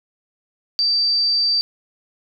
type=tone; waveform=sine; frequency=4656 Hz; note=D8; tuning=16 cents flat; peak=-15 dBFS; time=0.79-1.61 s; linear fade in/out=0 ms; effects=none